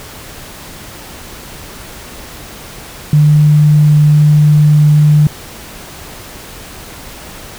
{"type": "tone", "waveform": "sine", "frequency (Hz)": 149.8, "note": "D3", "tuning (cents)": 35, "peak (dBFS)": -4, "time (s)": [3.13, 5.27], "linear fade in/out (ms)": 2, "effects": ["pink hiss -31 dBFS RMS until 7.58 s"]}